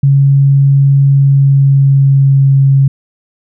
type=tone with pitch glide; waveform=sine; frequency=138.59 to 136.68 Hz; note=C#3 to C#3; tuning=0 to -24 cents; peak=-4 dBFS; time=0.03-2.88 s; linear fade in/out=5 ms; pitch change=-24 cents; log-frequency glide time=1.11-2.57 s; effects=none